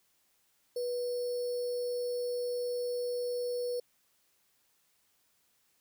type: tone with sample-and-hold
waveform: sine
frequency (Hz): 489.3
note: B4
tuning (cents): -16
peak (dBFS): -31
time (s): 0.76-3.8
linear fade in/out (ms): 5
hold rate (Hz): 4900
effects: white hiss -72 dBFS RMS until 5.8 s